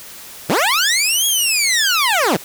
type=linear two-way sweep; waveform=15% pulse; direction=up then down; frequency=108.9 to 3341 to 129.8 Hz; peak=-7 dBFS; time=0.49-2.37 s; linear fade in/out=10 ms; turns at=1.26 s; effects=white hiss -36 dBFS RMS until 2.44 s